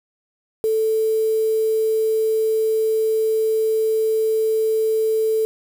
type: tone with quantisation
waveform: sine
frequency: 440 Hz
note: A4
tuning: in tune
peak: -16 dBFS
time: 0.64-5.45 s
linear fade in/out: 0 ms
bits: 6
effects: none